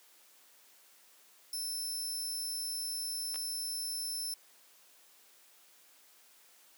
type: tone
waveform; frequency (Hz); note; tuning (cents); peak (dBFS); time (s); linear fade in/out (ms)
20% pulse; 5310; E8; +12; -30; 1.53-4.34; 2
type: clicks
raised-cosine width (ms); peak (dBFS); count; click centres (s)
0.2; -27; 2; 3.344 / 3.359
effects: white hiss -62 dBFS RMS until 6.77 s + high-pass 300 Hz 12 dB/octave